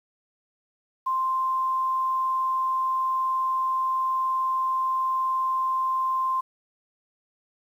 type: tone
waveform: sine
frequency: 1046.5 Hz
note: C6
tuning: in tune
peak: -22 dBFS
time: 1.06-6.41 s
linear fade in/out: 10 ms
effects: 9-bit